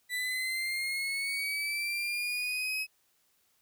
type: linear sweep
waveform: 35% pulse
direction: up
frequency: 1975.5 to 2560 Hz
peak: -29 dBFS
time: 0.09-2.87 s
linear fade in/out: 50 ms
effects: white hiss -71 dBFS RMS until 3.61 s